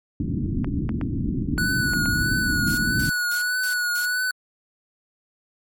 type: low-pass noise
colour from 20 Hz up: white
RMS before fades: -25 dBFS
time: 0.2-3.1 s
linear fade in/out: 2 ms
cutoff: 300 Hz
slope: 48 dB/octave
type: clicks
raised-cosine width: 0.5 ms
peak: -18 dBFS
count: 6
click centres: 0.645 / 0.892 / 1.013 / 1.579 / 1.935 / 2.058 s
type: tone with vibrato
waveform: square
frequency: 1471 Hz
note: F#6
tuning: 11 cents flat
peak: -22 dBFS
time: 1.58-4.31 s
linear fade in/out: 2 ms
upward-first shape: triangle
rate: 1.6 Hz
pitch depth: 43 cents each way
type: noise bursts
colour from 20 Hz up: blue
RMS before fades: -32 dBFS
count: 5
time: 2.67-4.06 s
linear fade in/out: 5 ms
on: 110 ms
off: 210 ms
effects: MP3 64 kbps